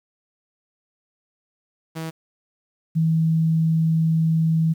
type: tone pair in turn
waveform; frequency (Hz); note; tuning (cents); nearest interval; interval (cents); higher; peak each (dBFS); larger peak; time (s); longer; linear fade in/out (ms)
sawtooth / sine; 161.5 / 161.5; E3 / E3; -35 / -35; unison; 0; neither; -24 / -16; second; 1.95-2.11 / 2.95-4.74; second; 20
effects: 9-bit